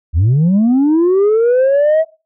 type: linear sweep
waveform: sine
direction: up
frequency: 71.2 to 652 Hz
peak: -6 dBFS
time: 0.13-2.05 s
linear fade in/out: 50 ms
effects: noise-tail reverb RT60 0.3 s tail -21 dB re dry + tanh soft clip ceiling -7 dBFS